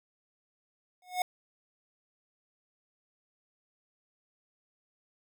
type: tone with exponential growth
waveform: square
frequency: 728 Hz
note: F#5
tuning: 28 cents flat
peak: -24 dBFS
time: 1.02-1.22 s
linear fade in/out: 2 ms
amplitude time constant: 42 ms
effects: none